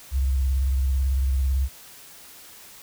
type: tone with vibrato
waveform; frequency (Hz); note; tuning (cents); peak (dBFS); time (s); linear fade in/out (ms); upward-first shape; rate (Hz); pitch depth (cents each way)
sine; 66.4; C2; +26; -19; 0.11-1.69; 50; sine; 18; 100
effects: white hiss -46 dBFS RMS until 2.82 s